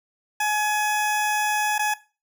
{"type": "tone with dropouts", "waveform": "20% pulse", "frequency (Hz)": 844, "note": "G#5", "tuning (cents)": 28, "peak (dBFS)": -16, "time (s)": [0.4, 1.94], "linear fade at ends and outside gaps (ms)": 5, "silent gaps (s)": [1.782, 1.792], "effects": ["noise-tail reverb RT60 0.3 s tail -17 dB re dry"]}